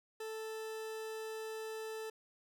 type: tone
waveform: 40% pulse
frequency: 440 Hz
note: A4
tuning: in tune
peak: -40 dBFS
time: 0.2-2.1 s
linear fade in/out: 5 ms
effects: none